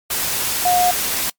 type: tone in noise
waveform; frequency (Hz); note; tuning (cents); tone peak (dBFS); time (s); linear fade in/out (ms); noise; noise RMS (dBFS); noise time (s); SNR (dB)
sine; 718; F5; +48; -13; 0.65-0.91; 5; white; -21; 0.1-1.3; +5
effects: noise-tail reverb RT60 0.1 s tail -24 dB re dry + MP3 96 kbps